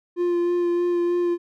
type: tone with vibrato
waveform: triangle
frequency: 349.2 Hz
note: F4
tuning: in tune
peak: -17 dBFS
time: 0.16-1.38 s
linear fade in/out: 50 ms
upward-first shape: sine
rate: 3.2 Hz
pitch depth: 14 cents each way
effects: none